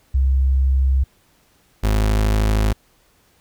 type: tone pair in turn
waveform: sine / 35% pulse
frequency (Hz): 66.4 / 52.91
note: C2 / G#1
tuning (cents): +26 / +33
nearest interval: major third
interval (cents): 393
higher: first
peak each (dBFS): -13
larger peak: neither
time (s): 0.14-1.04 / 1.83-2.73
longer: neither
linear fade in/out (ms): 10
effects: pink hiss -58 dBFS RMS until 3.4 s